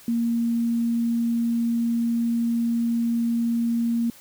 sine tone, 233.1 Hz, A#3, in tune, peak -20 dBFS, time 0.08-4.1 s, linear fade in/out 2 ms, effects white hiss -49 dBFS RMS until 4.2 s

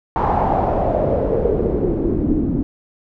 pink noise with low-pass filter sweep, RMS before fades -18 dBFS, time 0.16-2.63 s, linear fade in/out 0 ms, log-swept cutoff 950 to 260 Hz, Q 4.4, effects none

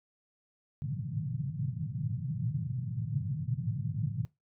pink band-pass noise, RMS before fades -34 dBFS, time 0.82-4.25 s, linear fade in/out 0 ms, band 110 to 160 Hz, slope 48 dB/octave, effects noise-tail reverb RT60 0.2 s tail -20 dB re dry

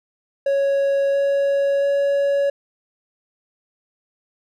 triangle tone with pitch steps, 554.4 / 557.9 / 561.5 Hz, C#5 / C#5 / C#5, 0 / +11 / +22 cents, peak -14 dBFS, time 0.46-2.5 s, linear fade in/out 5 ms, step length 680 ms, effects none

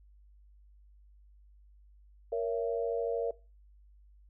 sine chord, A# diminished, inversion none, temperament just, 466.2 / 559.4 / 671.3 Hz, A#4 / C#5 / E5, 0 / +16 / +31 cents, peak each -31 / -36 / -37 dBFS, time 2.32-3.31 s, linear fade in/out 5 ms, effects noise-tail reverb RT60 0.3 s tail -20 dB re dry + added 50 Hz sine -56 dBFS peak until 4.29 s

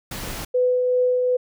pink noise, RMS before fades -31 dBFS, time 0.11-0.45 s, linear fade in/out 5 ms
sine tone with tremolo, 500 Hz, B4, 21 cents sharp, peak -15 dBFS, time 0.54-1.37 s, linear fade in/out 10 ms, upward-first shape triangle, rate 2.6 Hz, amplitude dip 30%
effects none

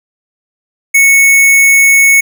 sine tone with sample-and-hold, 2210 Hz, C#7, 6 cents flat, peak -3 dBFS, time 0.94-2.21 s, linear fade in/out 10 ms, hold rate 8820 Hz, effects none

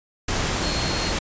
sine tone in noise, 4261 Hz, C8, 31 cents sharp, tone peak -30 dBFS, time 0.63-1.12 s, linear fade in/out 5 ms, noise pink, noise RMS -24 dBFS, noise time 0.28-1.19 s, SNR -9 dB, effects resampled to 16000 Hz

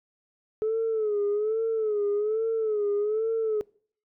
sine tone with vibrato, 429.3 Hz, A4, 43 cents flat, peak -22 dBFS, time 0.62-3.61 s, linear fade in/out 0 ms, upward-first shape sine, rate 1.2 Hz, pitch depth 90 cents each way, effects noise-tail reverb RT60 0.5 s tail -24 dB re dry + tanh soft clip ceiling -20 dBFS

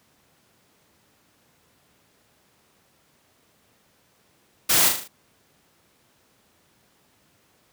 white noise with echo, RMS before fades -19 dBFS, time 4.69-4.89 s, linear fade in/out 10 ms, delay 38 ms, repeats 5, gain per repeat -5 dB, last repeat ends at 5.08 s, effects pink hiss -62 dBFS RMS until 7.72 s + high-pass 100 Hz 12 dB/octave

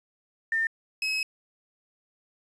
sine / 30% pulse tone pair in turn, 1806 / 2564 Hz, A6 / E7, +45 / -49 cents, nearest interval tritone, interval 606 cents, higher second, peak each -23 dBFS, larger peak neither, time 0.52-0.67 / 1.02-1.23 s, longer second, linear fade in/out 2 ms, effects resampled to 22050 Hz + 9-bit

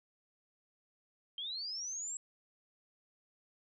sine linear sweep, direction up, 3136 to 7700 Hz, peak -38 dBFS, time 1.38-2.17 s, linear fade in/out 2 ms, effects none

